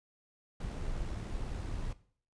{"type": "noise with amplitude modulation", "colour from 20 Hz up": "brown", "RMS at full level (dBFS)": -36, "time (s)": [0.6, 1.93], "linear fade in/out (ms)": 5, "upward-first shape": "sine", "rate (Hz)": 72, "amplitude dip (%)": 30, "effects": ["noise-tail reverb RT60 0.5 s tail -17 dB re dry", "resampled to 22050 Hz"]}